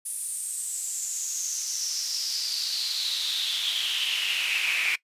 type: noise with high-pass filter sweep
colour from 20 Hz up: brown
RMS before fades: -29 dBFS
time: 0.05-4.96 s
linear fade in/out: 10 ms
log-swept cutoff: 9700 to 2300 Hz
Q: 6.7
effects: noise-tail reverb RT60 0.1 s tail -20 dB re dry + resampled to 32000 Hz